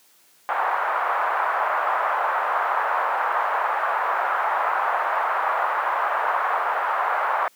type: band-pass noise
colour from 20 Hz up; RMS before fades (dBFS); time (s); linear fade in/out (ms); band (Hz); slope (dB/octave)
white; -23; 0.49-7.48; 0; 700 to 1300; 24
effects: white hiss -57 dBFS RMS until 7.55 s + high-pass 200 Hz 12 dB/octave